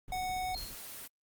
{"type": "noise with tremolo", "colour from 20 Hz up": "brown", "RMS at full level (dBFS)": -45, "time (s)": [0.08, 0.75], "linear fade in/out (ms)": 2, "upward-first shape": "sine", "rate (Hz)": 15, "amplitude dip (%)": 40}
{"type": "tone", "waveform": "square", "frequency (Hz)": 740, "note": "F#5", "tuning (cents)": 0, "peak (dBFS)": -34, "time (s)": [0.12, 0.55], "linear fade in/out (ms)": 2}
{"type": "tone with exponential decay", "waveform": "sine", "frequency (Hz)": 4236, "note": "C8", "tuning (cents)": 21, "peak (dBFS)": -35, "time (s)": [0.54, 0.95], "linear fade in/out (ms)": 5, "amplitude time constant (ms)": 88}
{"type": "noise", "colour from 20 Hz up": "white", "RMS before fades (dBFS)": -45, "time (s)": [0.56, 1.08], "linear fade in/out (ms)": 20}
{"effects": ["Opus 24 kbps"]}